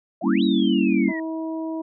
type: exponential two-way sweep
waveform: sine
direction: up then down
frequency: 600 to 3955 to 1861 Hz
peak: -30 dBFS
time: 0.21-1.2 s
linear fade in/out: 5 ms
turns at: 0.43 s
type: chord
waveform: sine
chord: G diminished seventh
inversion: none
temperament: equal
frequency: 196 / 233.1 / 277.2 / 329.6 Hz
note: G3 / Bb3 / Db4 / Fb4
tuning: 0 / 0 / 0 / 0 cents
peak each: -22 dBFS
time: 0.22-1.13 s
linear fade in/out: 50 ms
type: harmonic tone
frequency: 321.9 Hz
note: E4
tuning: 41 cents flat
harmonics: 1 / 2 / 3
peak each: -26 / -34 / -38 dBFS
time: 1.08-1.82 s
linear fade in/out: 10 ms
effects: none